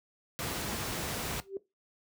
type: noise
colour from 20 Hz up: pink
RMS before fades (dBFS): -35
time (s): 0.39-1.4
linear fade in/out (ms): 0
type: tone with exponential growth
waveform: sine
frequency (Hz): 390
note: G4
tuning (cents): -9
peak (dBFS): -30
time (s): 1.4-1.57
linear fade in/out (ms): 2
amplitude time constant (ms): 35
effects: noise-tail reverb RT60 0.2 s tail -17 dB re dry + high-pass 60 Hz 12 dB/octave